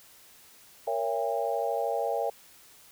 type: chord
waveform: sine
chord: A# diminished seventh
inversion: none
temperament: just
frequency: 466.2 / 559.4 / 671.3 / 805.5 Hz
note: A#4 / C#5 / E5 / G5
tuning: 0 / +16 / +31 / +47 cents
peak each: -32 dBFS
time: 0.87-2.3 s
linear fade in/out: 5 ms
effects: white hiss -55 dBFS RMS until 2.91 s